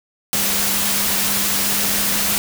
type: tone in noise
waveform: sine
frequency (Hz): 200.4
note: G3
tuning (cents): +38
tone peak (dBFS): -30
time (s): 0.33-2.38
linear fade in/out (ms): 0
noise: white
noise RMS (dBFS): -19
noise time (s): 0.33-2.38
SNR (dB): -14
effects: none